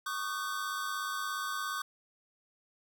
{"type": "tone cluster", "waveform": "square", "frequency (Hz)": [1116, 1213, 1524], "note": ["C#6", "D#6", "G6"], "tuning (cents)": [11, -44, -49], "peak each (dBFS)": [-39, -39, -39], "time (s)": [0.06, 1.82], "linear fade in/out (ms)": 5, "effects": []}